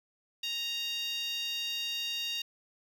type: tone with high-pass filter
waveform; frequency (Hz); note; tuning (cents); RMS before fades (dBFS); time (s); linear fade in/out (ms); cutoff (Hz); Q
10% pulse; 932.3; A#5; 0; -35; 0.43-2.42; 5; 3200; 6.5
effects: none